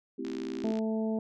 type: chord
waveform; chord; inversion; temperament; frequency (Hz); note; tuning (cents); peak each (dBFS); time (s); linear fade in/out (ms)
sine; A minor seventh; none; equal; 220 / 261.6 / 329.6 / 392; A3 / C4 / E4 / G4; 0 / 0 / 0 / 0; -42 / -37 / -39 / -39; 0.18-0.72; 10
type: click train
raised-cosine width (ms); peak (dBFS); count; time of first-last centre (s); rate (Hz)
0.2; -28; 33; 0.25-0.789; 59.4
type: harmonic tone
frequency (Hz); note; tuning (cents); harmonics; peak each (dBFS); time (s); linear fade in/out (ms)
220; A3; 0; 1 / 2 / 3 / 4; -29 / -35 / -38 / -47; 0.64-1.19; 2
effects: none